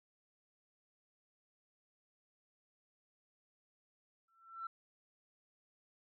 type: tone with exponential growth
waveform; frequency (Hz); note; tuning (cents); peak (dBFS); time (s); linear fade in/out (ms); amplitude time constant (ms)
sine; 1343; E6; +32; -37; 4.28-4.67; 5; 84
effects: tanh soft clip ceiling -34 dBFS